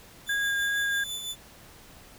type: tone with tremolo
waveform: sawtooth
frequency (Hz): 3496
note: A7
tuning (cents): -12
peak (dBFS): -28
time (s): 0.26-1.36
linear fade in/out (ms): 50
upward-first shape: sine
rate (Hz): 6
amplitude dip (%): 45
type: tone with vibrato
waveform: sine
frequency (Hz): 1634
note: G#6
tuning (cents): -29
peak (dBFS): -25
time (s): 0.29-1.04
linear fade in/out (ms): 5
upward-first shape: triangle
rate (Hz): 2.6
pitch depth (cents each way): 14
effects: pink hiss -51 dBFS RMS until 2.18 s